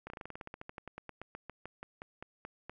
slowing click train, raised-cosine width 0.5 ms, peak -28 dBFS, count 26, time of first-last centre 0.07-2.696 s, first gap 31 ms, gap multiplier 1.09, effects none

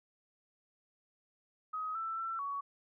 sine tone with pitch steps, 1263 / 1329 / 1341 / 1123 Hz, D#6 / E6 / E6 / C#6, +26 / +14 / +29 / +22 cents, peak -35 dBFS, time 1.73-2.61 s, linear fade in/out 10 ms, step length 220 ms, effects none

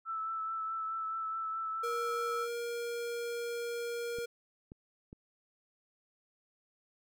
sine tone with vibrato, 1318.5 Hz, E6, in tune, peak -34 dBFS, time 0.05-2.48 s, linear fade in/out 50 ms, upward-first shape triangle, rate 4.7 Hz, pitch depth 20 cents each way
square tone, 471.9 Hz, A#4, 21 cents sharp, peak -36 dBFS, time 1.83-4.26 s, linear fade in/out 10 ms
clicks, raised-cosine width 3 ms, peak -35 dBFS, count 3, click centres 4.186 / 4.719 / 5.129 s
effects none

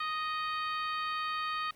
harmonic tone with a mistuned harmonic, 622.3 Hz, D#5, in tune, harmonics 2 / 3 / 4 / 5 / 6 / 7, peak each -33 / -41 / -43 / -45 / -46 / -47 dBFS, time 0-1.71 s, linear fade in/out 5 ms, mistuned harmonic 7, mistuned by +52 cents, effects pink hiss -62 dBFS RMS until 1.75 s

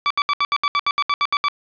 sawtooth tone bursts, 1153 Hz, D6, 32 cents flat, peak -12 dBFS, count 13, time 0.06-1.484 s, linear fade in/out 0 ms, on 44 ms, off 71 ms, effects resampled to 11025 Hz + 8-bit

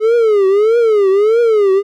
triangle tone with vibrato, 425.4 Hz, G#4, 42 cents sharp, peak -6 dBFS, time 0-1.83 s, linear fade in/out 50 ms, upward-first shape triangle, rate 1.6 Hz, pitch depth 210 cents each way, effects none

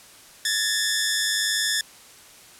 10% pulse tone pair together, 1699 / 1800 Hz, G#6 / A6, +39 / +39 cents, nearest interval minor second, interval 100 cents, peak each -15 / -15 dBFS, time 0.45-1.81 s, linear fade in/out 2 ms, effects white hiss -48 dBFS RMS until 2.59 s + low-pass 11000 Hz 12 dB/octave

